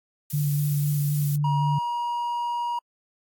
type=noise; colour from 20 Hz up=violet; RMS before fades=-34 dBFS; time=0.3-1.36 s; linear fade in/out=2 ms
type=tone with vibrato; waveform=sine; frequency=145.9 Hz; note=D3; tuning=11 cents flat; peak=-21 dBFS; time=0.33-1.79 s; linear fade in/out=10 ms; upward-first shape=square; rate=3.9 Hz; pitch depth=13 cents each way
type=tone; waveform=triangle; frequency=954 Hz; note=A#5; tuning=40 cents sharp; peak=-23 dBFS; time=1.44-2.79 s; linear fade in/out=5 ms
effects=AAC 64 kbps